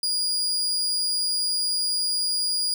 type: tone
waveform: 35% pulse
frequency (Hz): 4862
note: D#8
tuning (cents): -41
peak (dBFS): -21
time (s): 0.03-2.74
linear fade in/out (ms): 2
effects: none